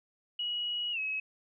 sine tone with pitch glide, 2910 to 2563 Hz, F#7 to E7, -29 to -49 cents, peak -31 dBFS, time 0.39-1.2 s, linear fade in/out 5 ms, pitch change -220 cents, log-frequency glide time 0.92-0.99 s, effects none

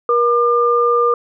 sine tone pair together, 476.6 / 1201 Hz, A#4 / D6, +38 / +38 cents, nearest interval octave + major third, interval 1600 cents, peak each -14 dBFS, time 0.09-1.14 s, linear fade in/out 2 ms, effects none

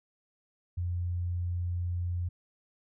sine tone, 88 Hz, F2, 14 cents sharp, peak -29 dBFS, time 0.77-2.29 s, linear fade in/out 10 ms, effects none

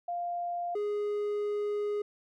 sine / triangle tone pair in turn, 698.5 / 414.5 Hz, F5 / G#4, 0 / -3 cents, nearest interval major sixth, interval 903 cents, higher first, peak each -31 / -27 dBFS, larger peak second, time 0.08-0.75 / 0.75-2.02 s, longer second, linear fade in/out 5 ms, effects none

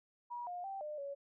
sine tone with pitch steps, 962 / 711 / 780 / 602 / 561 Hz, B5 / F5 / G5 / D5 / C#5, -46 / +31 / -9 / +43 / +21 cents, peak -40 dBFS, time 0.3-1.15 s, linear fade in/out 20 ms, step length 170 ms, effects none

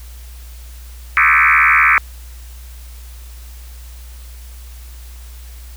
sine tone with frequency modulation, 1768 Hz, A6, 8 cents sharp, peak -8 dBFS, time 1.17-1.98 s, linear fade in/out 0 ms, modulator 76 Hz, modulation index 8, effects added 60 Hz sine -32 dBFS peak until 5.76 s + white hiss -44 dBFS RMS until 5.76 s

